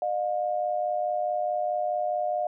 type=tone pair together; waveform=sine; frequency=609 / 713.7 Hz; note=D#5 / F5; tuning=-37 / +37 cents; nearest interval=minor third; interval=274 cents; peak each=-28 / -27 dBFS; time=0.02-2.47 s; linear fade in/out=2 ms; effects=none